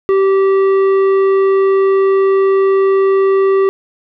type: tone with tanh clipping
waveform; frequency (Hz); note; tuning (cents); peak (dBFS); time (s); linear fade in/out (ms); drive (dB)
sine; 388; G4; -18; -10; 0.09-3.69; 0; 10
effects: none